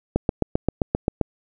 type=click train; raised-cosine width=2 ms; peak=-5 dBFS; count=9; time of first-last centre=0.16-1.213 s; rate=7.6 Hz; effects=none